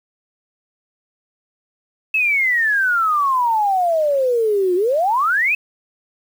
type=exponential two-way sweep; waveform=sine; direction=down then up; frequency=2637 to 350 to 2637 Hz; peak=-14 dBFS; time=2.14-5.55 s; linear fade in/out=5 ms; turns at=4.75 s; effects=7-bit